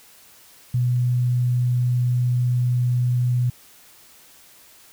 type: tone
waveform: sine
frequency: 123.4 Hz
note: B2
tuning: 1 cent flat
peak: -17 dBFS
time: 0.74-3.5 s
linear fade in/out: 5 ms
effects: white hiss -50 dBFS RMS until 4.92 s